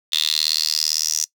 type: tone with high-pass filter sweep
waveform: 10% pulse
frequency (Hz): 77.78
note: D#2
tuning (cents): 0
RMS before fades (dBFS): -21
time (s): 0.12-1.25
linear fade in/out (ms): 10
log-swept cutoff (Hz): 3600 to 6000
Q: 7.3
effects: noise-tail reverb RT60 0.1 s tail -21 dB re dry